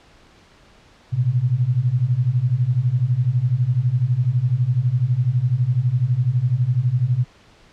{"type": "beating tone pair", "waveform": "sine", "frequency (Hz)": [117.1, 129.1], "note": ["A#2", "C3"], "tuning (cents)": [8, -23], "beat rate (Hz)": 12, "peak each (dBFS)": [-20, -18], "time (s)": [1.12, 7.25], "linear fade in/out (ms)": 20, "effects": ["pink hiss -51 dBFS RMS until 7.72 s", "low-pass 5000 Hz 12 dB/octave"]}